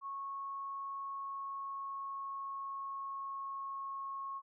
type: tone with pitch glide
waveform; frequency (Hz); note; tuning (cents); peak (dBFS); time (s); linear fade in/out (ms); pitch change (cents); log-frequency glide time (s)
sine; 1100 to 1092.4; C#6 to C#6; -14 to -26; -39; 0.01-4.42; 50; -12; 0.89-4.1
effects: none